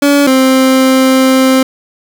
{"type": "tone pair in turn", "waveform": "30% pulse", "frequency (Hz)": [285, 262.3], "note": ["C#4", "C4"], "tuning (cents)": [48, 4], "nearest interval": "minor second", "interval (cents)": 144, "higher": "first", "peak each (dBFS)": -3, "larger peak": "neither", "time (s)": [[0.02, 0.27], [0.27, 1.63]], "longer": "second", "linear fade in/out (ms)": 5, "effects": []}